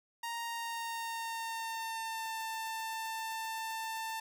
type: tone with pitch glide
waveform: sawtooth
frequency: 932.3 to 892.3 Hz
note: A#5 to A5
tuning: 0 to +24 cents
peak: -33 dBFS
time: 0.23-4.2 s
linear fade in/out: 5 ms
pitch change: -76 cents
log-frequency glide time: 0.45-2.39 s
effects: none